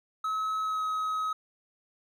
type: tone with pitch glide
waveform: triangle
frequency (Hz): 1286 to 1272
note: E6 to D#6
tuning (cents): -43 to +38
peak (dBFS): -26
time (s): 0.24-1.33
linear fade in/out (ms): 5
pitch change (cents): -19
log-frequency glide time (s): 0.62-0.83
effects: none